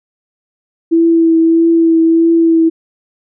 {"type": "tone with vibrato", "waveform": "sine", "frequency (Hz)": 329.6, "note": "E4", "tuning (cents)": 0, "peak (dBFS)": -6, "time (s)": [0.91, 2.7], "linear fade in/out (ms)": 20, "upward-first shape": "triangle", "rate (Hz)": 1.6, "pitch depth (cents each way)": 21, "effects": []}